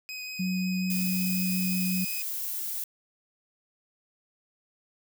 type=tone with vibrato; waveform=25% pulse; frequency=2511 Hz; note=D#7; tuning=15 cents sharp; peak=-32 dBFS; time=0.09-2.22 s; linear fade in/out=0 ms; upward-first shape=sine; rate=5.5 Hz; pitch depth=9 cents each way
type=tone; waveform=sine; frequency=185 Hz; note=F#3; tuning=in tune; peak=-26 dBFS; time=0.39-2.05 s; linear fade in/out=10 ms
type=noise; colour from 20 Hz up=violet; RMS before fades=-33 dBFS; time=0.9-2.84 s; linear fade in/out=2 ms
effects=none